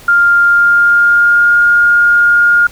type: tone with pitch glide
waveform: sine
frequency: 1400 to 1418.7 Hz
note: F6 to F6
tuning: +4 to +27 cents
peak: -5 dBFS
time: 0.08-2.67 s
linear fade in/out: 5 ms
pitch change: +23 cents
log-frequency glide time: 0.45-1.56 s
effects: pink hiss -37 dBFS RMS until 2.71 s